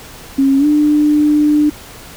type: tone with pitch glide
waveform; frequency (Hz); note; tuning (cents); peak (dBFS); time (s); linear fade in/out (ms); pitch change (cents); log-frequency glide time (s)
sine; 272.1 to 298.4; C#4 to D4; -32 to +28; -8; 0.38-1.7; 10; +160; 0.58-0.66
effects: pink hiss -35 dBFS RMS until 2.16 s

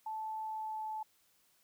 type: tone with pitch glide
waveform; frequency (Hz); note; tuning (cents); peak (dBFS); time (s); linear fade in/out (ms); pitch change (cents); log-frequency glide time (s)
sine; 874 to 868.5; A5 to A5; -12 to -23; -37; 0.06-1.03; 5; -11; 0.42-0.86
effects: white hiss -71 dBFS RMS until 1.63 s

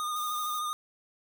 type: tone with vibrato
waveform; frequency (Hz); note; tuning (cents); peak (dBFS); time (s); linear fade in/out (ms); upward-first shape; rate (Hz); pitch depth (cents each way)
square; 1222; D#6; -32; -31; 0-0.73; 0; sine; 13; 27
type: noise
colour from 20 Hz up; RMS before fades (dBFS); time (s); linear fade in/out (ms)
violet; -43; 0.16-0.59; 2
effects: none

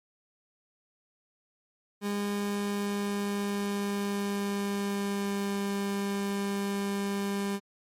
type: tone with pitch glide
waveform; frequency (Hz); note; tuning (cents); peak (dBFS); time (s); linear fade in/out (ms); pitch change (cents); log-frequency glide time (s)
30% pulse; 203.5 to 199.66; G#3 to G3; -35 to +32; -26; 2.01-7.6; 50; -33; 2.24-5.72
effects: MP3 64 kbps

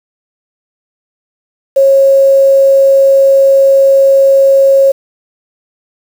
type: tone with quantisation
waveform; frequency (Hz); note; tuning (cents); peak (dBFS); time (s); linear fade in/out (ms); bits
sine; 545; C#5; -29; -3; 1.76-4.92; 10; 5
effects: none

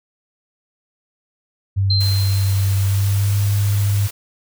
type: tone with pitch glide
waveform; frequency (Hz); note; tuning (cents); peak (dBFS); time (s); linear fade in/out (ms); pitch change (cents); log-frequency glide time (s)
sine; 97.8 to 101.42; G2 to G#2; -4 to -41; -14; 1.76-4.08; 20; +63; 2.84-3.39
type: tone with exponential decay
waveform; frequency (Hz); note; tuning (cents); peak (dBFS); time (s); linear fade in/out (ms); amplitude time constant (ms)
sine; 4125; C8; -25; -16; 1.9-3.05; 5; 250
type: noise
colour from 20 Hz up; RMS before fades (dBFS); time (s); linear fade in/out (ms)
white; -31; 2-4.11; 10
effects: none

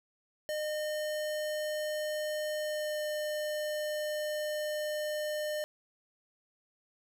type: tone with pitch glide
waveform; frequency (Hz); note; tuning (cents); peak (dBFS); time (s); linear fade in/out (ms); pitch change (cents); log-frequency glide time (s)
square; 609 to 605.1; D#5 to D#5; -37 to -48; -33; 0.49-5.64; 0; -11; 2.58-3.03
effects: none

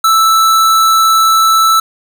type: tone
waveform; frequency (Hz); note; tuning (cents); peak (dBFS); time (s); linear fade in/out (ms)
square; 1318.5; E6; 0; -7; 0.04-1.8; 5
effects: none

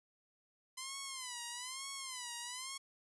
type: tone with vibrato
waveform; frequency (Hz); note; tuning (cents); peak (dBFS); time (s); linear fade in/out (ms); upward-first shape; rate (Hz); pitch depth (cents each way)
5% pulse; 1022; C6; -41; -30; 0.77-2.78; 10; sine; 1.1; 130
effects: resampled to 24000 Hz

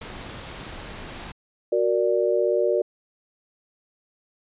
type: noise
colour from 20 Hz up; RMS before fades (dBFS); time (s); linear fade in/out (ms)
pink; -37; 0.01-1.32; 5
type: chord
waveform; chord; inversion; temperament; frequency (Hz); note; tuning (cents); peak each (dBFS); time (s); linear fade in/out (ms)
sine; Gb augmented; none; equal; 370 / 466.2 / 587.3; Gb4 / Bb4 / D5; 0 / 0 / 0; -23; 1.72-2.82; 5
effects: resampled to 8000 Hz

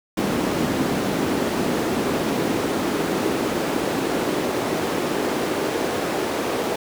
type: noise with high-pass filter sweep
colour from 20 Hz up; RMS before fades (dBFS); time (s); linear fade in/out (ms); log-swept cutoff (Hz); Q
brown; -23; 0.17-6.76; 5; 250 to 390; 1.4
effects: none

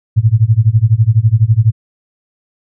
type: tone with tremolo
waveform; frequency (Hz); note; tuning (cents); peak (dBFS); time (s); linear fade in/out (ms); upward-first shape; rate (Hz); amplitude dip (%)
sine; 111.2; A2; +19; -3; 0.16-1.72; 20; sine; 12; 95
effects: none

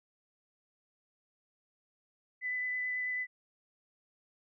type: tone with vibrato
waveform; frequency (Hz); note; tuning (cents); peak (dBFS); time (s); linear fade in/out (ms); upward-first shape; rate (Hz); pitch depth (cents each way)
sine; 2000; B6; +21; -32; 2.41-3.27; 50; triangle; 9.2; 10
effects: none

